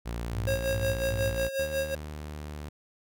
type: tone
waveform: sawtooth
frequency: 58.27 Hz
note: A#1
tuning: in tune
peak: -28 dBFS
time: 0.05-1.49 s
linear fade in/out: 20 ms
type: tone bursts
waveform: sine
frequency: 101.8 Hz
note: G#2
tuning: 34 cents flat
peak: -30 dBFS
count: 3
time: 0.31-1.356 s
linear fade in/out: 50 ms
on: 290 ms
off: 88 ms
type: tone with tremolo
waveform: square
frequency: 541 Hz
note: C#5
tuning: 42 cents flat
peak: -26 dBFS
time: 0.47-1.95 s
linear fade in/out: 5 ms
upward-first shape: sine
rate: 5.5 Hz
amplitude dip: 70%
type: tone with pitch glide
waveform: sawtooth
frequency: 76 to 74.69 Hz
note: D#2 to D2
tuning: -40 to +30 cents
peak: -33 dBFS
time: 1.59-2.69 s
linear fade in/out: 5 ms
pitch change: -30 cents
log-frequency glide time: 1.88-2.57 s
effects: none